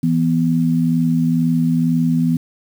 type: tone pair together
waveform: sine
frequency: 164.81 / 246.9 Hz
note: E3 / B3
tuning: 0 / 0 cents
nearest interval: perfect fifth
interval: 700 cents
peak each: -16 dBFS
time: 0.03-2.37 s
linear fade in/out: 5 ms
effects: 7-bit